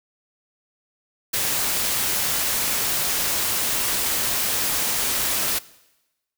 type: noise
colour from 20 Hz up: white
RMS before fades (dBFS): -23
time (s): 1.33-5.59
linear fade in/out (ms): 10
effects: noise-tail reverb RT60 1.0 s tail -20 dB re dry